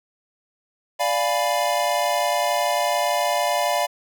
square chord, D diminished seventh, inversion none, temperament equal, 587.3 / 698.5 / 830.6 / 987.8 Hz, D5 / F5 / Ab5 / Cb6, 0 / 0 / 0 / 0 cents, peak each -25 / -24 / -29 / -27 dBFS, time 0.99-3.87 s, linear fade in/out 20 ms, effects none

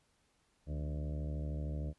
harmonic tone with a mistuned harmonic, 73.42 Hz, D2, in tune, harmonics 1 / 2 / 3 / 4 / 5 / 6 / 7 / 8 / 9, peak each -37 / -41 / -51 / -49 / -57 / -58 / -54 / -53 / -59 dBFS, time 0.66-1.94 s, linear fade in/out 50 ms, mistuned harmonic 2, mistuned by +73 cents, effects pink hiss -74 dBFS RMS until 1.98 s + resampled to 24000 Hz

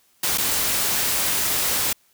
white noise with dropouts, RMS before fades -22 dBFS, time 0.23-1.93 s, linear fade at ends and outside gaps 5 ms, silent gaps 0.376-0.381 s, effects white hiss -61 dBFS RMS until 2.13 s

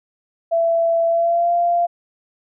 sine tone with pitch glide, 668 to 692.4 Hz, E5 to F5, +23 to -15 cents, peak -14 dBFS, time 0.51-1.87 s, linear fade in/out 20 ms, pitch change +62 cents, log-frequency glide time 1.07-1.52 s, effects none

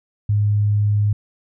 sine tone, 103.83 Hz, G#2, in tune, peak -14 dBFS, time 0.29-1.13 s, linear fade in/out 5 ms, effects none

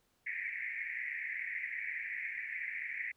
pink band-pass noise, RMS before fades -40 dBFS, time 0.26-3.12 s, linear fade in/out 10 ms, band 1800 to 2300 Hz, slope 96 dB/octave, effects pink hiss -75 dBFS RMS until 3.16 s

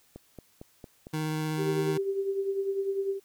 click train, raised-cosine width 2 ms, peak -29 dBFS, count 5, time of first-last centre 0.16-1.069 s, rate 4.4 Hz
25% pulse tone with vibrato, 155.56 Hz, D#3, in tune, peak -25 dBFS, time 1.13-1.98 s, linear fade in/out 10 ms, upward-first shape sine, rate 16 Hz, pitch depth 9 cents each way
sine tone with tremolo, 392 Hz, G4, in tune, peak -24 dBFS, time 1.57-3.2 s, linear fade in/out 50 ms, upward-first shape triangle, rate 10 Hz, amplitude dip 65%
effects white hiss -64 dBFS RMS until 3.24 s

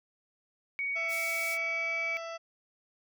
sine tone with pitch glide, 2242 to 2289 Hz, C#7 to D7, +19 to -45 cents, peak -30 dBFS, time 0.79-2.17 s, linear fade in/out 0 ms, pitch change +36 cents, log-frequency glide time 1.05-1.96 s
harmonic tone, 664 Hz, E5, 12 cents sharp, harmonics 1 / 2 / 3 / 4 / 5 / 7 / 8 / 9, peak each -39 / -43 / -49 / -49 / -54 / -54 / -59 / -56 dBFS, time 0.95-2.38 s, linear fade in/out 20 ms
pink high-pass noise, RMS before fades -42 dBFS, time 1.08-1.58 s, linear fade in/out 50 ms, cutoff 4700 Hz, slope 24 dB/octave
effects none

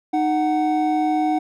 triangle tone pair together, 308.4 / 742 Hz, D#4 / F#5, -15 / +5 cents, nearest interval octave + minor third, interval 1520 cents, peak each -18 dBFS, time 0.13-1.39 s, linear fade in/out 10 ms, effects none

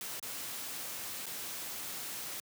white noise with dropouts, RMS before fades -41 dBFS, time 0.01-2.4 s, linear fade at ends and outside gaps 1 ms, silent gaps 0.197-0.227 / 1.258-1.265 s, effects high-pass 100 Hz 12 dB/octave

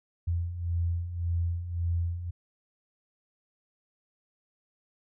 sine beating tone pair, 84.2 / 86 Hz, E2 / F2, +37 / -26 cents, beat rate 1.8 Hz, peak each -34 / -28 dBFS, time 0.27-2.31 s, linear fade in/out 10 ms, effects none

